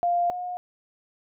sine tone pair in turn, 698.5 / 719 Hz, F5 / F#5, 0 / -50 cents, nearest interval minor second, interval 50 cents, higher second, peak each -20 / -29 dBFS, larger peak first, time 0.03-0.3 / 0.3-0.57 s, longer neither, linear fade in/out 0 ms, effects none

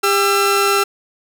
sawtooth tone pair together, 400 / 1345.4 Hz, G4 / E6, +35 / +35 cents, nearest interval octave + major sixth, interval 2100 cents, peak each -12 dBFS, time 0.03-0.84 s, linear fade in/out 10 ms, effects none

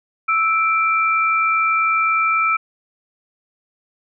sine tone pair together, 1318.3 / 2349 Hz, E6 / D7, 0 / 0 cents, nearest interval minor seventh, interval 1000 cents, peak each -16 / -19 dBFS, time 0.28-2.57 s, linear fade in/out 10 ms, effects none

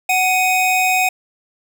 square tone pair together, 744 / 2503 Hz, F#5 / D#7, +9 / +10 cents, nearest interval octave + major sixth, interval 2101 cents, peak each -17 dBFS, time 0.09-1.09 s, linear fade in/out 5 ms, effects none

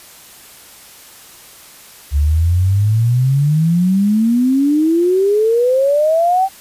sine exponential sweep, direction up, 69.3 to 784 Hz, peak -10 dBFS, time 2.11-6.49 s, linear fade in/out 50 ms, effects white hiss -40 dBFS RMS until 6.6 s + resampled to 32000 Hz

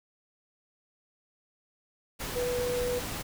sine tone in noise, 491.8 Hz, B4, 7 cents flat, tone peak -28 dBFS, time 2.35-3 s, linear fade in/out 20 ms, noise pink, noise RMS -36 dBFS, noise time 2.19-3.23 s, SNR +5 dB, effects none

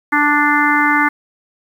harmonic tone with a mistuned harmonic, 293.7 Hz, D4, in tune, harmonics 1 / 3 / 4 / 5 / 6 / 7, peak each -18 / -18 / -18 / -18 / -18 / -18 dBFS, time 0.12-1.09 s, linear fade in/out 10 ms, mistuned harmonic 7, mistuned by +17 cents, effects 7-bit

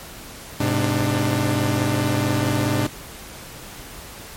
sawtooth tone cluster, 104.6 / 129.2 / 297.4 Hz, G#2 / C3 / D4, +13 / -21 / +22 cents, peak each -19 dBFS, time 0.6-2.87 s, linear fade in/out 5 ms, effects pink hiss -38 dBFS RMS until 4.36 s + MP3 64 kbps

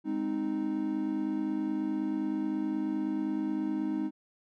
triangle chord, Ab major, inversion none, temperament equal with one note detuned, 205.5 / 261.6 / 311.1 Hz, Ab3 / C4 / Eb4, -18 / 0 / 0 cents, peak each -34 / -33 / -29 dBFS, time 0.04-4.11 s, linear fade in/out 50 ms, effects none

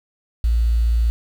sine tone with quantisation, 57.4 Hz, A#1, 26 cents flat, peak -14 dBFS, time 0.44-1.1 s, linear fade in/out 0 ms, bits 7, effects none

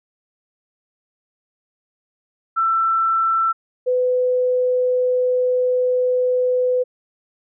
sine tone pair in turn, 1336 / 501.9 Hz, E6 / B4, +23 / +28 cents, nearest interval octave + perfect fourth, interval 1695 cents, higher first, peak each -15 dBFS, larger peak neither, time 2.56-3.53 / 3.86-6.84 s, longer second, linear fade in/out 20 ms, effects none

